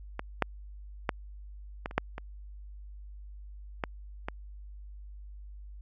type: clicks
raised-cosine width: 0.5 ms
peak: -18 / -9 / -11 / -18 / -28 / -9 / -23 / -14 / -18 dBFS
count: 9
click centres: 0.194 / 0.423 / 1.092 / 1.859 / 1.911 / 1.98 / 2.181 / 3.838 / 4.285 s
effects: added 50 Hz sine -43 dBFS peak until 5.81 s